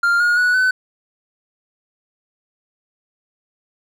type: tone with pitch steps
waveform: triangle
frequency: 1396.9 / 1433.7 / 1471.4 / 1510.2 Hz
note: F6 / F6 / F#6 / F#6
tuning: 0 / +45 / -10 / +35 cents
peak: -11 dBFS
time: 0.03-0.71 s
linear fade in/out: 5 ms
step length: 170 ms
effects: none